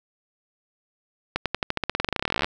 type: accelerating click train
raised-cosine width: 0.3 ms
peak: -7 dBFS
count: 28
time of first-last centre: 1.36-2.445 s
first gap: 97 ms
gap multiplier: 0.92
effects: none